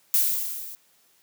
violet noise with level ramp, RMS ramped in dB -19 to -40 dBFS, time 0.14-0.75 s, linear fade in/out 0 ms, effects white hiss -62 dBFS RMS until 1.22 s + high-pass 100 Hz 12 dB/octave

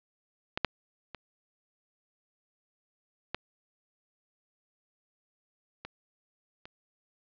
clicks, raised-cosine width 0.3 ms, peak -14 / -8 / -24 / -15 / -24 / -28 dBFS, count 6, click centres 0.575 / 0.647 / 1.147 / 3.346 / 5.85 / 6.655 s, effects resampled to 11025 Hz + 8-bit

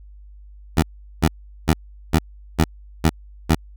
15% pulse tone bursts, 79.9 Hz, D#2, 47 cents sharp, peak -6 dBFS, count 7, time 0.77-3.548 s, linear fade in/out 5 ms, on 54 ms, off 400 ms, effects added 50 Hz sine -40 dBFS peak until 3.76 s

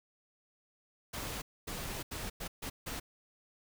pink noise bursts at uneven times, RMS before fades -40 dBFS, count 6, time 1.13-1.42 / 1.67-2.03 / 2.11-2.3 / 2.4-2.48 / 2.62-2.7 / 2.86-3 s, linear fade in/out 10 ms, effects none

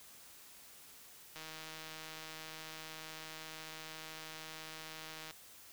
click train, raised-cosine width 0.2 ms, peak -30 dBFS, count 625, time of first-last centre 1.36-5.309 s, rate 158 Hz, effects white hiss -57 dBFS RMS until 5.72 s

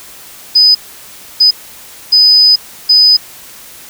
sine tone bursts at uneven times, 5000 Hz, D#8, 8 cents sharp, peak -3 dBFS, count 4, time 0.55-0.75 / 1.4-1.51 / 2.12-2.56 / 2.89-3.17 s, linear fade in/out 10 ms, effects white hiss -34 dBFS RMS until 3.89 s

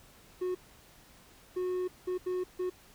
triangle tone bursts at uneven times, 364.9 Hz, F#4, 24 cents flat, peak -28 dBFS, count 5, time 0.41-0.55 / 1.56-1.88 / 2.07-2.18 / 2.26-2.44 / 2.59-2.7 s, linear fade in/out 10 ms, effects pink hiss -58 dBFS RMS until 2.94 s

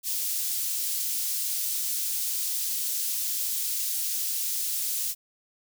white high-pass noise, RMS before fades -29 dBFS, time 0.03-5.15 s, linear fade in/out 50 ms, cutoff 4700 Hz, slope 12 dB/octave, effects none

